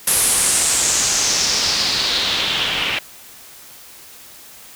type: noise with low-pass filter sweep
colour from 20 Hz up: white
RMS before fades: -18 dBFS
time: 0.07-2.99 s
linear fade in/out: 5 ms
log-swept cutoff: 11000 to 2700 Hz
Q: 3.3
effects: white hiss -41 dBFS RMS until 4.75 s